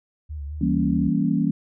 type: tone with vibrato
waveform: sine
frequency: 73.42 Hz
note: D2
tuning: in tune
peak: -29 dBFS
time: 0.29-1.1 s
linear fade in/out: 20 ms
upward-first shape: sine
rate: 4.8 Hz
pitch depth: 74 cents each way
type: chord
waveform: sine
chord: E diminished seventh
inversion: none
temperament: equal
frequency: 164.81 / 196 / 233.1 / 277.2 Hz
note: E3 / G3 / Bb3 / Db4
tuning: 0 / 0 / 0 / 0 cents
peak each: -24 dBFS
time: 0.61-1.51 s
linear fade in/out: 5 ms
effects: none